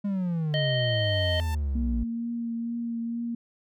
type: exponential sweep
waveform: triangle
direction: down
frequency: 206.2 to 55 Hz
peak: -23 dBFS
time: 0.04-2.04 s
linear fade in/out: 10 ms
type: tone with exponential growth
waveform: sawtooth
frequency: 889 Hz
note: A5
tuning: 18 cents sharp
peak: -31 dBFS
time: 0.49-1.55 s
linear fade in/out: 5 ms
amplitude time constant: 230 ms
type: harmonic tone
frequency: 622.3 Hz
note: D#5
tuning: in tune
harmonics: 1 / 3 / 5 / 7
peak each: -28 / -33 / -30 / -40 dBFS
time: 0.54-1.4 s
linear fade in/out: 0 ms
type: tone with vibrato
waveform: sine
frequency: 233.1 Hz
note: A#3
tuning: in tune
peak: -28 dBFS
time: 1.75-3.35 s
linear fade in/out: 5 ms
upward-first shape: triangle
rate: 2.2 Hz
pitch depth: 20 cents each way
effects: none